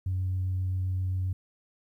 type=tone with vibrato; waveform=sine; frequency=92.8 Hz; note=F#2; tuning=6 cents sharp; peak=-25 dBFS; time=0.06-1.33 s; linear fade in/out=5 ms; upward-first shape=triangle; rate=7.6 Hz; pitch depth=8 cents each way; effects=tanh soft clip ceiling -23 dBFS + 11-bit